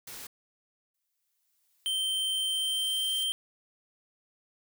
white noise, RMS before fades -43 dBFS, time 0.07-0.27 s, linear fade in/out 5 ms
blue noise with exponential growth, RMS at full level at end -44 dBFS, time 0.94-3.24 s, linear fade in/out 5 ms, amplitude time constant 500 ms
square tone with pitch glide, 3119 to 3141 Hz, G7 to G7, -9 to +3 cents, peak -28 dBFS, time 1.86-3.32 s, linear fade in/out 0 ms, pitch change +12 cents, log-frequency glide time 2.45-3.12 s
effects none

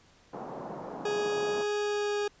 white band-pass noise, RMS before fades -40 dBFS, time 0.33-1.63 s, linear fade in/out 5 ms, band 140 to 910 Hz, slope 24 dB/octave
40% pulse tone with pitch glide, 415.3 to 412.7 Hz, G#4 to G#4, 0 to -11 cents, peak -27 dBFS, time 1.05-2.28 s, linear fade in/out 5 ms, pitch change -11 cents, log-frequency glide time 1.77-2.16 s
effects pink hiss -61 dBFS RMS until 2.4 s + resampled to 16000 Hz

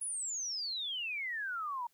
sine exponential sweep, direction down, 10548 to 925 Hz, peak -35 dBFS, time 0.01-1.87 s, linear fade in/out 5 ms, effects white hiss -73 dBFS RMS until 1.93 s

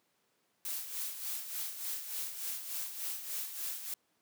blue noise with tremolo, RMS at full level -37 dBFS, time 0.65-3.94 s, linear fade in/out 2 ms, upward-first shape sine, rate 3.4 Hz, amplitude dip 60%, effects pink hiss -75 dBFS RMS until 4.21 s + high-pass 200 Hz 12 dB/octave

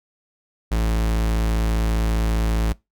45% pulse tone, 55 Hz, A1, in tune, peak -18 dBFS, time 0.71-2.73 s, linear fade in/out 10 ms, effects noise-tail reverb RT60 0.2 s tail -22 dB re dry

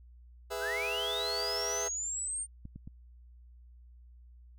sawtooth chord, E major, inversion first, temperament just, 412 / 494.4 / 659.3 Hz, G#4 / B4 / E5, -14 / +2 / 0 cents, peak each -35 dBFS, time 0.5-1.89 s, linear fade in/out 20 ms
sine linear sweep, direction up, 1400 to 8870 Hz, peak -33 dBFS, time 0.59-2.47 s, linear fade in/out 50 ms
clicks, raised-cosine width 5 ms, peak -32 dBFS, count 3, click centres 2.654 / 2.76 / 2.875 s
effects added 60 Hz sine -52 dBFS peak until 4.58 s

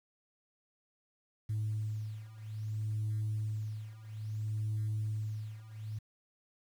sine beating tone pair, 107.3 / 107.9 Hz, A2 / A2, -43 / -33 cents, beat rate 0.6 Hz, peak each -37 / -35 dBFS, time 1.49-5.99 s, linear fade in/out 10 ms, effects tanh soft clip ceiling -28 dBFS + 10-bit

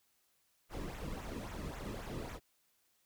brown noise with flanger, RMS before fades -43 dBFS, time 0.69-2.4 s, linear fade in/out 50 ms, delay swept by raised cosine 0.2 to 1.4 ms, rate 3.7 Hz, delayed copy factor -0.65, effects white hiss -75 dBFS RMS until 3.05 s

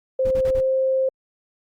sine tone with pitch glide, 523.3 to 526.9 Hz, C5 to C5, 0 to +12 cents, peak -17 dBFS, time 0.19-1.09 s, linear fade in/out 5 ms, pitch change +12 cents, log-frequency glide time 0.5-0.75 s
brown noise bursts, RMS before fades -30 dBFS, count 4, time 0.25-0.607 s, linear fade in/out 5 ms, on 60 ms, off 39 ms
effects Opus 48 kbps

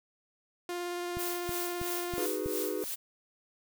sawtooth tone with vibrato, 351.6 Hz, F4, 12 cents sharp, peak -30 dBFS, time 0.69-2.26 s, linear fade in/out 2 ms, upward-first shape sine, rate 18 Hz, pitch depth 10 cents each way
click train, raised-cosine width 5 ms, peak -27 dBFS, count 5, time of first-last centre 1.17-2.46 s, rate 3.1 Hz
blue noise with tremolo, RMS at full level -36 dBFS, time 1.18-2.96 s, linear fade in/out 20 ms, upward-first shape sine, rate 3 Hz, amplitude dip 75%
triangle chord, G# minor seventh, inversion second, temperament equal, 311.1 / 370 / 415.3 / 493.9 Hz, D#4 / F#4 / G#4 / B4, 0 / 0 / 0 / 0 cents, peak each -36 / -35 / -34 / -36 dBFS, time 2.18-2.84 s, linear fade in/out 0 ms
effects none

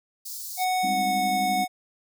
white high-pass noise, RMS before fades -36 dBFS, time 0.25-0.65 s, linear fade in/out 10 ms, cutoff 4200 Hz, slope 48 dB/octave
square tone with pitch glide, 740 to 734.9 Hz, F#5 to F#5, 0 to -12 cents, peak -23 dBFS, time 0.57-1.68 s, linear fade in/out 50 ms, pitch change -12 cents, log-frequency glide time 0.83-1.02 s
sine chord, Ab major seventh, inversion third, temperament equal, 196 / 207.7 / 261.6 / 311.1 Hz, G3 / Ab3 / C4 / Eb4, 0 / 0 / 0 / 0 cents, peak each -32 / -37 / -35 / -38 dBFS, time 0.83-1.65 s, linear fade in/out 10 ms
effects none

